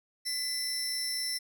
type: tone pair together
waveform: sawtooth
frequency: 2008 / 5368 Hz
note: B6 / E8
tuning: +28 / +31 cents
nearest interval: octave + perfect fourth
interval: 1703 cents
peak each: -36 / -29 dBFS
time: 0.25-1.39 s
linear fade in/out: 20 ms
effects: none